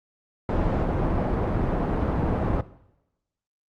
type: low-pass noise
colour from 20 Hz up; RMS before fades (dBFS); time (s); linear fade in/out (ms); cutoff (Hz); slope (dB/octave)
pink; -24; 0.49-2.61; 2; 830; 12
effects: noise-tail reverb RT60 0.9 s tail -18 dB re dry + Opus 48 kbps